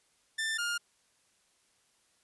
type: tone pair in turn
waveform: sawtooth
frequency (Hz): 1781 / 1413.6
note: A6 / F6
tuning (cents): +21 / +21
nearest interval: major third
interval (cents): 400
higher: first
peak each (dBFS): -27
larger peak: neither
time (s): 0.38-0.58 / 0.58-0.78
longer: neither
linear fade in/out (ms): 10
effects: white hiss -70 dBFS RMS until 2.23 s + resampled to 24000 Hz